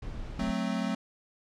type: noise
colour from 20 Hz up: brown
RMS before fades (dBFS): -38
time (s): 0.02-0.51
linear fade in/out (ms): 5
type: chord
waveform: square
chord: F# diminished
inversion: none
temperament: equal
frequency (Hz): 185 / 220 / 261.6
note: F#3 / A3 / C4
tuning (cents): 0 / 0 / 0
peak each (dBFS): -34 / -33 / -35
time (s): 0.39-0.95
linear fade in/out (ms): 5
effects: low-pass 6000 Hz 12 dB/octave